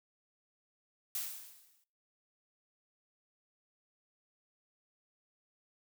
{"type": "noise with exponential decay", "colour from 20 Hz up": "blue", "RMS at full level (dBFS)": -35, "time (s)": [1.15, 1.84], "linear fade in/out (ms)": 2, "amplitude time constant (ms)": 150, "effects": ["noise-tail reverb RT60 0.4 s tail -20 dB re dry"]}